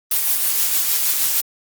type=noise with tremolo; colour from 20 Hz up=blue; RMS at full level=-17 dBFS; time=0.11-1.41 s; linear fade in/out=5 ms; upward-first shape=sine; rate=6.4 Hz; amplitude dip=30%; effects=Opus 32 kbps